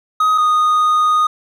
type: tone pair in turn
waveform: triangle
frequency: 1258 / 1237.1 Hz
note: D#6 / D#6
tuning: +19 / -10 cents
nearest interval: unison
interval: 29 cents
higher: first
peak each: -9 dBFS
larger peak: neither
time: 0.2-0.38 / 0.38-1.27 s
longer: second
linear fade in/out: 5 ms
effects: none